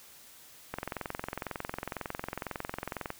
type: click train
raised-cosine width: 0.5 ms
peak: -19 dBFS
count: 53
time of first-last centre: 0.74-3.104 s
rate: 22 Hz
effects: white hiss -54 dBFS RMS until 3.19 s